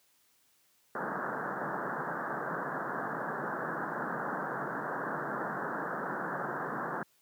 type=band-pass noise; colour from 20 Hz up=white; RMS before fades=-36 dBFS; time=0.95-7.03 s; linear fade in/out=2 ms; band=130 to 1700 Hz; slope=96 dB/octave; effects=white hiss -69 dBFS RMS until 7.21 s + high-pass 80 Hz 12 dB/octave